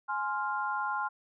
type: chord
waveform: sine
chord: F minor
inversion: first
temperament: just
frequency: 838.1 / 1047.7 / 1396.9 Hz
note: Ab5 / C6 / F6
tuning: +16 / +2 / 0 cents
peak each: -34 dBFS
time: 0.08-1.09 s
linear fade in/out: 20 ms
effects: none